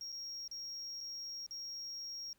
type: tone with dropouts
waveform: sine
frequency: 5588 Hz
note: F8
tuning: in tune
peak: -39 dBFS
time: 0.01-2.33 s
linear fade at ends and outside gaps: 1 ms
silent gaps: 0.12-0.125 / 0.478-0.513 / 1.006-1.01 / 1.464-1.509 s
effects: tanh soft clip ceiling -41 dBFS + pink hiss -74 dBFS RMS until 2.38 s